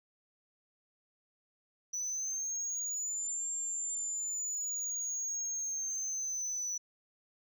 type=linear two-way sweep; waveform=sine; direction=up then down; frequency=5920 to 7390 to 5920 Hz; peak=-31 dBFS; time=1.93-6.78 s; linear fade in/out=10 ms; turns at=3.5 s; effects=tanh soft clip ceiling -33 dBFS

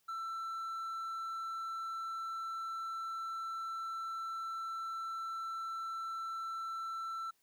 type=tone; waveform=triangle; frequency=1336 Hz; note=E6; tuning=23 cents sharp; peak=-36 dBFS; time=0.08-7.31 s; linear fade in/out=10 ms; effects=white hiss -75 dBFS RMS until 7.42 s

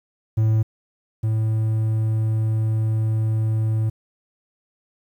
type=tone pair in turn; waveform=triangle; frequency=110 / 110 Hz; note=A2 / A2; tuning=0 / 0 cents; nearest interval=unison; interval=0 cents; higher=neither; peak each=-13 / -16 dBFS; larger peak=first; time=0.37-0.63 / 1.23-3.9 s; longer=second; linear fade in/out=10 ms; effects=9-bit

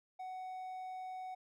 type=tone; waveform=triangle; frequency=745 Hz; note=F#5; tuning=12 cents sharp; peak=-40 dBFS; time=0.19-1.35 s; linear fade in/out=10 ms; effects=none

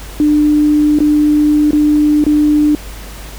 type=tone with dropouts; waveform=sine; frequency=298.7 Hz; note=D4; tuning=29 cents sharp; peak=-7 dBFS; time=0.2-2.75 s; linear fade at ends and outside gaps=1 ms; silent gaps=0.988-1.004 / 1.708-1.731 / 2.24-2.265 s; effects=added 50 Hz sine -28 dBFS peak until 3.38 s + pink hiss -33 dBFS RMS until 3.38 s

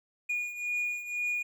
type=beating tone pair; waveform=triangle; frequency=2442 / 2444 Hz; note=D#7 / D#7; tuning=-33 / -32 cents; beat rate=2 Hz; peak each=-30 / -35 dBFS; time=0.29-1.43 s; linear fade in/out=10 ms; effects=none

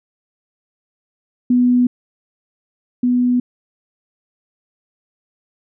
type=tone pair in turn; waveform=sine; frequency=246.9 / 246.9 Hz; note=B3 / B3; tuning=0 / 0 cents; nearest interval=unison; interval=0 cents; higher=neither; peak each=-10 / -12 dBFS; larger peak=first; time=1.5-1.87 / 3.03-3.4 s; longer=neither; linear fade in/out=5 ms; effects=none

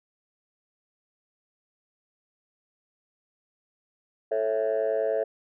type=chord; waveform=sine; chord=A major; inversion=none; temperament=just; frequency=440 / 550 / 660 Hz; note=A4 / C#5 / E5; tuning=0 / -14 / +2 cents; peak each=-26 / -26 / -26 dBFS; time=4.31-5.24 s; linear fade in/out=10 ms; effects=tanh soft clip ceiling -18 dBFS

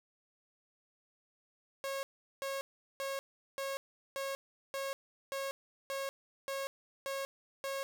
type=tone bursts; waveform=sawtooth; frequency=546 Hz; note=C#5; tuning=26 cents flat; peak=-32 dBFS; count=11; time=1.84-7.83 s; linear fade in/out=0 ms; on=190 ms; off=390 ms; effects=none

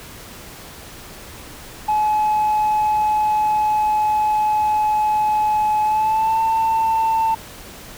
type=tone with pitch glide; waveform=sine; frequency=852 to 893.8 Hz; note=G#5 to A5; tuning=+44 to +27 cents; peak=-13 dBFS; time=1.88-7.35 s; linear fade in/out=10 ms; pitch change=+83 cents; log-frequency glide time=5.83-6.4 s; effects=tanh soft clip ceiling -13 dBFS + pink hiss -38 dBFS RMS until 7.97 s

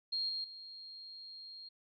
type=tone with level steps; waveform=sine; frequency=4234 Hz; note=C8; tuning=20 cents sharp; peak=-33 / -36 / -47 dBFS; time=0.12-1.69 s; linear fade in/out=10 ms; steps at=0.29 / 0.44 s; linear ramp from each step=2 ms; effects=none

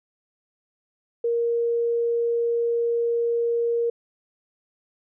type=tone; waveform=sine; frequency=468.6 Hz; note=A#4; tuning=9 cents sharp; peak=-20 dBFS; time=1.24-3.9 s; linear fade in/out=5 ms; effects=none

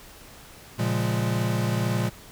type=chord; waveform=square; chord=Bb minor seventh; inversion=none; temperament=equal; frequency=116.54 / 138.59 / 174.61 / 207.7 Hz; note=Bb2 / Db3 / F3 / Ab3; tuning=0 / 0 / 0 / 0 cents; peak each=-26 / -32 / -31 / -31 dBFS; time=0.78-2.1 s; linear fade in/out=20 ms; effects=pink hiss -47 dBFS RMS until 2.31 s

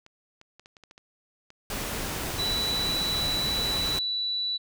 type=clicks; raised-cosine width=0.2 ms; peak=-32 dBFS; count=9; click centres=0.064 / 0.414 / 0.596 / 0.659 / 0.768 / 0.837 / 0.911 / 0.979 / 1.504 s
type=noise; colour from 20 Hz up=pink; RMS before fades=-32 dBFS; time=1.7-3.99 s; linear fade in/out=2 ms
type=tone; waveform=sine; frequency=3951 Hz; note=B7; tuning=in tune; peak=-26 dBFS; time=2.38-4.58 s; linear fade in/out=20 ms
effects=none

